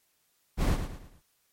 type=noise with echo; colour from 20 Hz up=brown; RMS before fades=-24 dBFS; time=0.57-0.78 s; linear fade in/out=50 ms; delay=110 ms; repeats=4; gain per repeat=-8 dB; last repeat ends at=1.22 s; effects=white hiss -71 dBFS RMS until 1.52 s + MP3 64 kbps